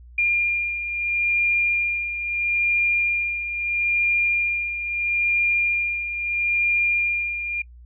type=beating tone pair; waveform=sine; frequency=2404 / 2404.76 Hz; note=D7 / D7; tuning=+40 / +40 cents; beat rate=0.76 Hz; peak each=-27 / -20 dBFS; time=0.18-7.62 s; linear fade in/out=5 ms; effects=noise-tail reverb RT60 0.1 s tail -24 dB re dry + added 60 Hz sine -42 dBFS peak until 7.85 s